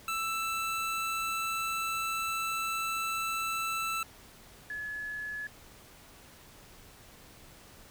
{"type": "tone pair in turn", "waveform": ["25% pulse", "sine"], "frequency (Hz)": [1325, 1704.6], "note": ["E6", "G#6"], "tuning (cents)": [9, 45], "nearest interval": "major third", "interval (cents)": 436, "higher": "second", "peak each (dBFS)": [-27, -35], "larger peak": "first", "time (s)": [[0.08, 4.03], [4.7, 5.47]], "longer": "first", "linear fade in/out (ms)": 2, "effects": ["pink hiss -54 dBFS RMS until 7.9 s"]}